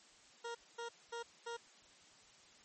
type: tone bursts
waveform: 20% pulse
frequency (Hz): 468.5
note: A#4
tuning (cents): +9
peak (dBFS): -37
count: 4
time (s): 0.44-1.57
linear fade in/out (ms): 10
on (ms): 110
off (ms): 230
effects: white hiss -63 dBFS RMS until 2.64 s + MP3 32 kbps